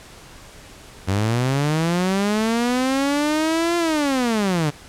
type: linear two-way sweep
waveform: sawtooth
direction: up then down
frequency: 92.5 to 346.3 to 141.7 Hz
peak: -14 dBFS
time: 1.07-4.71 s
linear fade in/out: 20 ms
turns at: 3.77 s
effects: pink hiss -43 dBFS RMS until 4.88 s + low-pass 10000 Hz 12 dB/octave